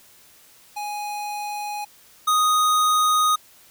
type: tone pair in turn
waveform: square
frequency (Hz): 830.6 / 1244.5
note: G#5 / D#6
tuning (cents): 0 / 0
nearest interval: perfect fifth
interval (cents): 700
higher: second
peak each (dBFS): -28 / -17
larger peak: second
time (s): 0.76-1.85 / 2.27-3.36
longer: neither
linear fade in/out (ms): 10
effects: white hiss -52 dBFS RMS until 3.7 s